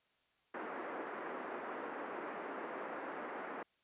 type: band-pass noise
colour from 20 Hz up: pink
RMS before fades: -44 dBFS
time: 0.54-3.63 s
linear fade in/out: 5 ms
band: 290 to 1800 Hz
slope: 24 dB/octave
effects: white hiss -75 dBFS RMS until 3.83 s + resampled to 8000 Hz